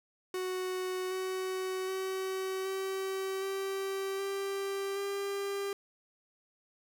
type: tone with pitch steps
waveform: 45% pulse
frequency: 370 / 374.5 / 379.1 / 383.7 / 388.4 / 393.1 / 397.9 Hz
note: F#4 / F#4 / F#4 / G4 / G4 / G4 / G4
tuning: 0 / +21 / +42 / -37 / -16 / +5 / +26 cents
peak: -33 dBFS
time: 0.34-5.73 s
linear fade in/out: 2 ms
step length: 770 ms
effects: none